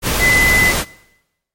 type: tone in noise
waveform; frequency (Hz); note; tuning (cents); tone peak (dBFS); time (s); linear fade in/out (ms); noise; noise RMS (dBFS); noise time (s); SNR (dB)
sine; 2017; B6; +36; -10; 0.19-0.74; 50; pink; -17; 0.02-0.85; +4
effects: noise-tail reverb RT60 0.9 s tail -21 dB re dry + MP3 64 kbps